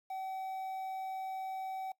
triangle tone with quantisation, 762 Hz, G5, 49 cents flat, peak -35 dBFS, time 0.1-1.92 s, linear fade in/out 5 ms, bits 10, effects noise-tail reverb RT60 0.1 s tail -21 dB re dry

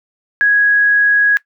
sine tone, 1661.2 Hz, G#6, in tune, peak -8 dBFS, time 0.41-1.37 s, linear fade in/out 0 ms, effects noise-tail reverb RT60 0.1 s tail -19 dB re dry

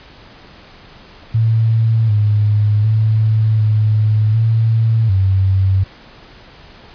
sine tone with pitch steps, 112.6 / 105 / 109.4 / 107.5 / 112.6 / 95.7 Hz, A2 / G#2 / A2 / A2 / A2 / G2, +40 / +19 / -9 / -40 / +40 / -41 cents, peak -10 dBFS, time 1.34-5.84 s, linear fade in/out 10 ms, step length 750 ms, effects pink hiss -41 dBFS RMS until 6.94 s + resampled to 11025 Hz

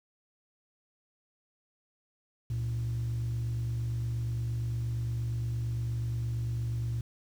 sine tone pair together, 67.94 / 116.54 Hz, C#2 / A#2, -34 / 0 cents, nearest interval major sixth, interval 934 cents, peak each -36 / -28 dBFS, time 2.5-7.01 s, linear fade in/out 5 ms, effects tanh soft clip ceiling -27 dBFS + 9-bit

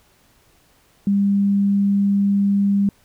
sine tone, 199.8 Hz, G3, 33 cents sharp, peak -14 dBFS, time 1.07-2.89 s, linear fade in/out 2 ms, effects pink hiss -57 dBFS RMS until 3.04 s

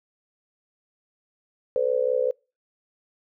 sine tone with amplitude modulation, 507 Hz, B4, 45 cents sharp, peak -16 dBFS, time 1.76-2.31 s, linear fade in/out 0 ms, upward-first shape sine, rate 64.9 Hz, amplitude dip 95%, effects noise-tail reverb RT60 0.3 s tail -26 dB re dry

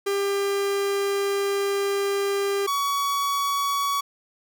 45% pulse tone pair in turn, 398.5 / 1127.1 Hz, G4 / C#6, +28 / +28 cents, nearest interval octave + tritone, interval 1800 cents, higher second, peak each -22 dBFS, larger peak neither, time 0.06-2.67 / 2.67-4.01 s, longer first, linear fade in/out 10 ms, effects none

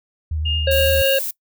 sine tone with vibrato, 77.78 Hz, D#2, in tune, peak -20 dBFS, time 0.31-1.02 s, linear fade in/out 5 ms, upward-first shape sine, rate 8.7 Hz, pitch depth 40 cents each way
sine tone with tremolo, 2829 Hz, F7, 22 cents sharp, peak -20 dBFS, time 0.45-1.18 s, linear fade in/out 10 ms, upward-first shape sine, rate 3.5 Hz, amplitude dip 50%
harmonic tone, 542 Hz, C#5, 39 cents flat, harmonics 1 / 3 / 5 / 7 / 8, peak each -15 / -25 / -29 / -32 / -33 dBFS, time 0.67-1.19 s, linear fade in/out 5 ms
violet noise, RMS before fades -25 dBFS, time 0.71-1.31 s, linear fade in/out 5 ms
effects noise-tail reverb RT60 0.1 s tail -22 dB re dry

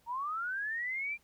sine linear sweep, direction up, 910 to 2403 Hz, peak -33 dBFS, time 0.06-1.18 s, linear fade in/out 50 ms, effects pink hiss -69 dBFS RMS until 1.23 s

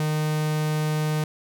45% pulse tone, 153.6 Hz, D#3, 22 cents flat, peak -22 dBFS, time 0-1.24 s, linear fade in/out 2 ms, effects none

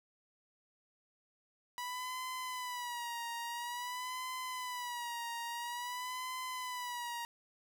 sawtooth tone with vibrato, 978 Hz, B5, 17 cents flat, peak -35 dBFS, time 1.78-7.25 s, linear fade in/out 0 ms, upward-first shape sine, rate 0.49 Hz, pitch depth 76 cents each way, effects none

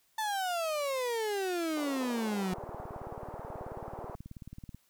35% pulse exponential sweep, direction down, 889 to 180.7 Hz, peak -29 dBFS, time 0.18-2.54 s, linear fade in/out 5 ms
white band-pass noise, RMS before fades -44 dBFS, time 1.77-4.15 s, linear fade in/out 0 ms, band 350 to 920 Hz, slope 24 dB/octave
click train, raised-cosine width 5 ms, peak -32 dBFS, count 42, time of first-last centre 2.53-4.746 s, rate 18.5 Hz
effects white hiss -70 dBFS RMS until 4.89 s

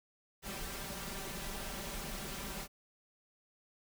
pink noise with comb filter, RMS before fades -42 dBFS, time 0.42-2.68 s, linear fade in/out 50 ms, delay 5.1 ms, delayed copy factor +0.8, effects none

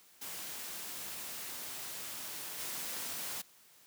white noise with level steps, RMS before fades -43 / -40 dBFS, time 0.21-3.42 s, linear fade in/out 10 ms, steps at 2.58 s, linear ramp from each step 20 ms, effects white hiss -62 dBFS RMS until 3.86 s + high-pass 100 Hz 12 dB/octave

